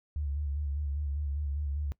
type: tone with vibrato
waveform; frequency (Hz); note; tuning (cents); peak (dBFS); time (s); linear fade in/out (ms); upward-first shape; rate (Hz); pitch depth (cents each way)
sine; 72.2; D2; -29; -30; 0.16-1.92; 0; square; 5; 47
effects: noise-tail reverb RT60 0.1 s tail -21 dB re dry